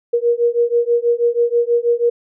sine beating tone pair, 471 / 477.2 Hz, A#4 / A#4, +18 / +41 cents, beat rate 6.2 Hz, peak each -16 dBFS, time 0.13-2.1 s, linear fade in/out 10 ms, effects none

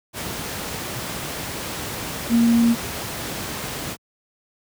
sine tone in noise, 233.1 Hz, A#3, in tune, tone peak -13 dBFS, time 2.29-2.76 s, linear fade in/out 50 ms, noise pink, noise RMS -29 dBFS, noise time 0.13-3.97 s, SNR +13 dB, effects high-pass 80 Hz 12 dB/octave

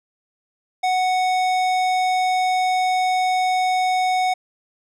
sine tone with tanh clipping, 740 Hz, F#5, in tune, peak -19 dBFS, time 0.83-4.34 s, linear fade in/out 10 ms, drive 17 dB, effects none

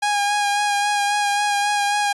sawtooth tone with vibrato, 819 Hz, G#5, 24 cents flat, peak -14 dBFS, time 0.02-2.13 s, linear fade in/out 10 ms, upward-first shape sine, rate 3.7 Hz, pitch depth 21 cents each way, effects resampled to 24000 Hz

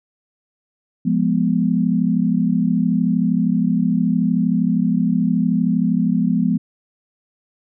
sine chord, F diminished, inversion none, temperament equal, 174.61 / 207.7 / 246.9 Hz, F3 / Ab3 / Cb4, 0 / 0 / 0 cents, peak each -19 dBFS, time 1.05-6.58 s, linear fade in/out 10 ms, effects none

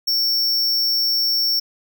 square tone, 5460 Hz, F8, 40 cents flat, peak -17 dBFS, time 0.07-1.6 s, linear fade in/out 10 ms, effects none

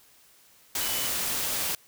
sine tone in noise, 2974 Hz, F#7, 8 cents sharp, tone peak -36 dBFS, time 0.81-1.07 s, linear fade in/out 2 ms, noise white, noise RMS -29 dBFS, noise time 0.75-1.75 s, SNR -10 dB, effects white hiss -58 dBFS RMS until 1.87 s

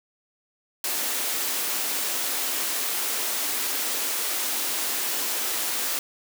white high-pass noise, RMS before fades -27 dBFS, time 0.84-5.99 s, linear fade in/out 2 ms, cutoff 230 Hz, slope 48 dB/octave, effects none

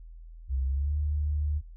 sine tone with pitch glide, 65.9 to 74.4 Hz, C2 to D2, +13 to +23 cents, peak -25 dBFS, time 0.48-1.62 s, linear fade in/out 50 ms, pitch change +210 cents, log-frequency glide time 0.66-0.94 s, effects added 41 Hz sine -43 dBFS peak until 1.76 s

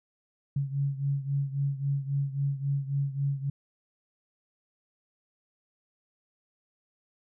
sine beating tone pair, 138.59 / 142.29 Hz, C#3 / C#3, 0 / +46 cents, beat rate 3.7 Hz, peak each -28 / -32 dBFS, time 0.56-3.5 s, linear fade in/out 5 ms, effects none

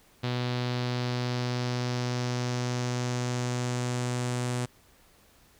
sawtooth tone with low-pass filter sweep, 123.47 Hz, B2, in tune, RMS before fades -30 dBFS, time 0.23-4.66 s, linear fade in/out 10 ms, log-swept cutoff 4000 to 8500 Hz, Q 2.4, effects pink hiss -60 dBFS RMS until 5.59 s

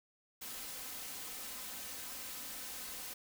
white noise with comb filter, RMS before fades -45 dBFS, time 0.41-3.14 s, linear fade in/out 10 ms, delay 3.9 ms, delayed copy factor +0.55, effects none

